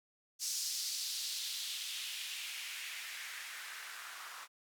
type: noise with band-pass filter sweep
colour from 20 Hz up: blue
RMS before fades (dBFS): -42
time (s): 0.39-4.48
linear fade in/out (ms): 50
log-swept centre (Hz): 5700 to 1200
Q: 2.1
effects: none